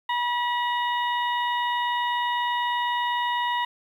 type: harmonic tone with a mistuned harmonic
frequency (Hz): 968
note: B5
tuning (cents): -35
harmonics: 1 / 2 / 3 / 4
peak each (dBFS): -24 / -30 / -34 / -36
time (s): 0.09-3.65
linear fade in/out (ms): 5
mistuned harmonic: 4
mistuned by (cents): -81
effects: 9-bit